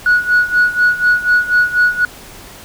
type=tone with tremolo; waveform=sine; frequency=1462 Hz; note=F#6; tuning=21 cents flat; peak=-5 dBFS; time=0.06-2.05 s; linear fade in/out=2 ms; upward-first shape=sine; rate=4.1 Hz; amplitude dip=85%; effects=tanh soft clip ceiling -5 dBFS + pink hiss -36 dBFS RMS until 2.64 s